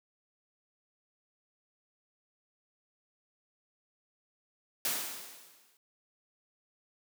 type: noise with exponential decay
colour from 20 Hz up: white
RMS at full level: -30 dBFS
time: 4.85-5.77 s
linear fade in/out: 1 ms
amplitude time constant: 200 ms
effects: high-pass 200 Hz 12 dB/octave